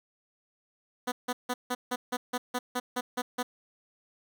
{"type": "tone bursts", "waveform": "10% pulse", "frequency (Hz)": 248.3, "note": "B3", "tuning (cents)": 9, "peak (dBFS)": -20, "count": 12, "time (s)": [1.07, 3.43], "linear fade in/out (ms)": 10, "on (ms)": 50, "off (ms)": 160, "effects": []}